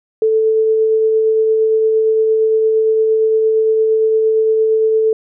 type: tone with tremolo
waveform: sine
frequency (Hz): 440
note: A4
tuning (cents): 0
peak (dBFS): -9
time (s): 0.22-5.13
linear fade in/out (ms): 2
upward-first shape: triangle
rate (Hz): 8.7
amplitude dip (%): 25
effects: none